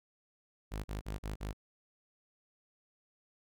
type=tone bursts; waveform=sawtooth; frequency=51.91 Hz; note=G#1; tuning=in tune; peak=-33 dBFS; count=5; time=0.71-1.532 s; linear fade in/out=20 ms; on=130 ms; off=43 ms; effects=none